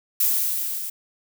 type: noise with level ramp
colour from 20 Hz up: violet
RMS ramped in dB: -19 to -31 dBFS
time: 0.2-0.9 s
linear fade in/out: 5 ms
effects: none